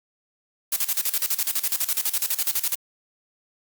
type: noise with tremolo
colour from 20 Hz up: blue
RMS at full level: -22 dBFS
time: 0.72-2.75 s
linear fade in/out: 5 ms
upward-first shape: square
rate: 12 Hz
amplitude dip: 80%
effects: Opus 48 kbps